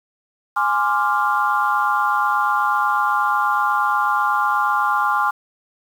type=chord; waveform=sine; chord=D half-diminished seventh; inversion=second; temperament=equal; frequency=830.6 / 1046.5 / 1174.7 / 1396.9 Hz; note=Ab5 / C6 / D6 / F6; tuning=0 / 0 / 0 / 0 cents; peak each=-21 dBFS; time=0.56-5.31 s; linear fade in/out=10 ms; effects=tanh soft clip ceiling -5 dBFS + 7-bit